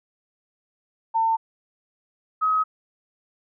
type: tone pair in turn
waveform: sine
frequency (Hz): 901 / 1270.7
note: A5 / D#6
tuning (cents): +41 / +36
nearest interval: tritone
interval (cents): 595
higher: second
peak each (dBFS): -18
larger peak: neither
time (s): 1.14-1.37 / 2.41-2.64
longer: neither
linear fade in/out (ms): 20
effects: none